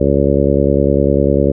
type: harmonic tone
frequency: 70 Hz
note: C#2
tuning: 18 cents sharp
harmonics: 1 / 2 / 3 / 4 / 5 / 6 / 7 / 8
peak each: -18 / -18 / -18 / -18 / -18 / -18 / -18 / -18 dBFS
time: 0-1.52 s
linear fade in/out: 10 ms
effects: none